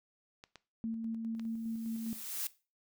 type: clicks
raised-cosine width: 0.2 ms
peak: -32 dBFS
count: 3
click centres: 0.439 / 0.557 / 1.396 s
type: tone with tremolo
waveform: sine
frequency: 226 Hz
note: A3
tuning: 47 cents sharp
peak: -33 dBFS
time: 0.84-2.13 s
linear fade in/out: 0 ms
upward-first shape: square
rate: 4.9 Hz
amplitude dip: 25%
type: noise with exponential growth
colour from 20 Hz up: blue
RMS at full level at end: -35 dBFS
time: 1.36-2.47 s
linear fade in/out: 2 ms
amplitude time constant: 240 ms
effects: noise-tail reverb RT60 0.3 s tail -18 dB re dry